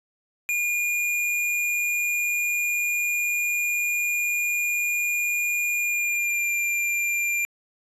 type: tone with pitch glide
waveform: square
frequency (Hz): 2426 to 2386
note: D#7 to D7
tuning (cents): -44 to +27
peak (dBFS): -23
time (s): 0.49-7.45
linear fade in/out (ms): 0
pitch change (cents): -29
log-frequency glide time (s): 5.72-6.51
effects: resampled to 32000 Hz